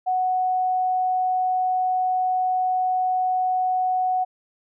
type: tone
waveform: sine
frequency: 740 Hz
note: F#5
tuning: in tune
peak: -19 dBFS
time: 0.06-4.25 s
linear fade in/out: 20 ms
effects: none